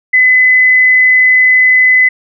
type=tone; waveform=sine; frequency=2017 Hz; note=B6; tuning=36 cents sharp; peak=-4 dBFS; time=0.13-2.09 s; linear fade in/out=10 ms; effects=none